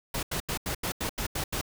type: noise bursts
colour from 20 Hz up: pink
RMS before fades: -31 dBFS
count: 9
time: 0.14-1.613 s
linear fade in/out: 5 ms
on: 89 ms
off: 84 ms
effects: none